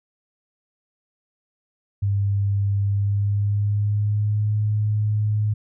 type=tone with pitch glide; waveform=sine; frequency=100 to 105.95 Hz; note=G2 to G#2; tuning=+35 to +35 cents; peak=-18 dBFS; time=2.02-5.54 s; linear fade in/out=10 ms; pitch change=+100 cents; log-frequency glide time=2.82-4.56 s; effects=none